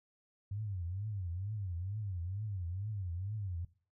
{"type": "tone with vibrato", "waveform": "sine", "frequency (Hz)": 96, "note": "G2", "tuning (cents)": -36, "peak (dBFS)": -36, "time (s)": [0.51, 3.65], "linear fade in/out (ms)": 5, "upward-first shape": "triangle", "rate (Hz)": 2.2, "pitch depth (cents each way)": 250, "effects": ["noise-tail reverb RT60 0.4 s tail -18 dB re dry"]}